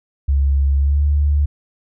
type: tone with pitch glide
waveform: sine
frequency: 69.3 to 72.75 Hz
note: C#2 to D2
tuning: 0 to -16 cents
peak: -12 dBFS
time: 0.28-1.46 s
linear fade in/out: 10 ms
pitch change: +84 cents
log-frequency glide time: 0.78-1.03 s
effects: none